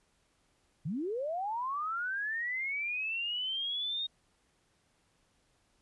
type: linear sweep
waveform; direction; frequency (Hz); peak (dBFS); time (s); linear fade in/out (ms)
sine; up; 130.81 to 3729; -32; 0.85-4.07; 10
effects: pink hiss -72 dBFS RMS until 5.81 s + resampled to 24000 Hz